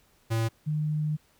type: tone pair in turn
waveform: square / sine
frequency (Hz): 113.1 / 152.24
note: A2 / D#3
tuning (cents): +48 / -37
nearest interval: perfect fourth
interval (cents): 515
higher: second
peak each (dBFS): -25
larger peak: neither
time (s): 0.3-0.49 / 0.66-1.17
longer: second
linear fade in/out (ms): 20
effects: pink hiss -64 dBFS RMS until 1.39 s